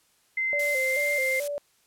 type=tone with pitch glide; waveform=sine; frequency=2072 to 2097 Hz; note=C7 to C7; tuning=-17 to +3 cents; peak=-24 dBFS; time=0.37-1.4 s; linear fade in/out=5 ms; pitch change=+20 cents; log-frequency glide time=0.77-0.99 s
type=tone with vibrato; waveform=sine; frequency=551 Hz; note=C#5; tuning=11 cents flat; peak=-28 dBFS; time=0.53-1.58 s; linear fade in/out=0 ms; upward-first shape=square; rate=2.3 Hz; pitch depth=85 cents each way
type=noise; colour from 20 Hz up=blue; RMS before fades=-35 dBFS; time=0.59-1.48 s; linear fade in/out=5 ms
effects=white hiss -65 dBFS RMS until 1.86 s + low-pass 12000 Hz 12 dB/octave